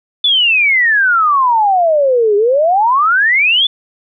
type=exponential two-way sweep; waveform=sine; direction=down then up; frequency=3520 to 400 to 3520 Hz; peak=-8 dBFS; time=0.24-3.67 s; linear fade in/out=5 ms; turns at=2.36 s; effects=none